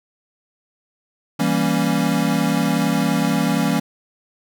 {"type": "chord", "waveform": "square", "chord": "E diminished seventh", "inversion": "none", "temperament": "equal", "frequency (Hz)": [164.81, 196, 233.1, 277.2], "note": ["E3", "G3", "Bb3", "Db4"], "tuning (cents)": [0, 0, 0, 0], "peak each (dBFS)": -23, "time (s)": [1.39, 3.8], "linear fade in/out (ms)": 10, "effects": []}